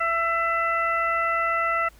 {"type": "harmonic tone", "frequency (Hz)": 668, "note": "E5", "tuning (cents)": 23, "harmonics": [1, 2, 3, 4], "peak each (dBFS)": [-29, -23, -27, -34], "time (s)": [0, 1.89], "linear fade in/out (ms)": 10, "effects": ["added 54 Hz sine -51 dBFS peak until 1.99 s", "pink hiss -56 dBFS RMS until 1.99 s"]}